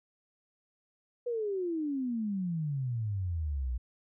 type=exponential sweep; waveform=sine; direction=down; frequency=493.9 to 58.4 Hz; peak=-30 dBFS; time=1.26-3.78 s; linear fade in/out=10 ms; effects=none